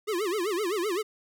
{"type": "tone with vibrato", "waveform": "square", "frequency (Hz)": 385.7, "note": "G4", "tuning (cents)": -28, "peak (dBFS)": -27, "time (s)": [0.07, 1.03], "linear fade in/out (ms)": 20, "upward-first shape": "sine", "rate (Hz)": 7.8, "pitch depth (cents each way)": 230, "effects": []}